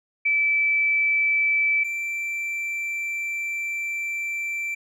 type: tone pair in turn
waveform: sine / triangle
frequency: 2315 / 2342 Hz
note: D7 / D7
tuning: -25 / -5 cents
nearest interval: unison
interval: 20 cents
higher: second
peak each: -18 / -24 dBFS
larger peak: first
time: 0.25-1.84 / 1.84-4.75 s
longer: second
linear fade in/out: 10 ms
effects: none